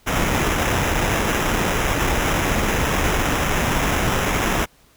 pink noise with sample-and-hold, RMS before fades -20 dBFS, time 0.06-4.66 s, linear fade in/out 20 ms, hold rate 4410 Hz, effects pink hiss -55 dBFS RMS until 4.96 s

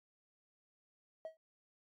triangle tone with exponential decay, 640 Hz, D#5, 49 cents sharp, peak -35 dBFS, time 1.25-1.37 s, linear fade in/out 1 ms, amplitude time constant 26 ms, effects tanh soft clip ceiling -37 dBFS + Opus 48 kbps

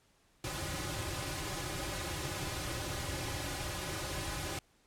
pink noise with comb filter, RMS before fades -38 dBFS, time 0.44-4.59 s, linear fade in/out 2 ms, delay 4.4 ms, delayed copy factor -1, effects pink hiss -69 dBFS RMS until 4.86 s + low-pass 11000 Hz 12 dB/octave

